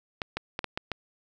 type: clicks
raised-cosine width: 0.3 ms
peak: -14 dBFS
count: 6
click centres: 0.218 / 0.37 / 0.591 / 0.643 / 0.775 / 0.917 s
effects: none